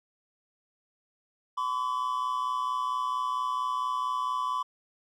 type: tone pair together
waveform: triangle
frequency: 1015.6 / 1140 Hz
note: B5 / C#6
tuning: +48 / +48 cents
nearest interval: major second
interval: 200 cents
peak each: -28 / -29 dBFS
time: 1.57-4.63 s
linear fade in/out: 10 ms
effects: none